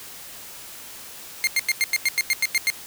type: tone bursts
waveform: sawtooth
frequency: 2117 Hz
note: C7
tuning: 20 cents sharp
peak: -14 dBFS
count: 11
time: 1.44-2.701 s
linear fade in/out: 0 ms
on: 31 ms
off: 92 ms
effects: white hiss -40 dBFS RMS until 2.86 s